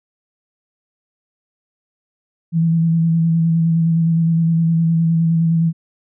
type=tone with vibrato; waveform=sine; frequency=164.81 Hz; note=E3; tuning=in tune; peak=-12 dBFS; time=2.52-5.73 s; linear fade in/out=50 ms; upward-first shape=square; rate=9.7 Hz; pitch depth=18 cents each way; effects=none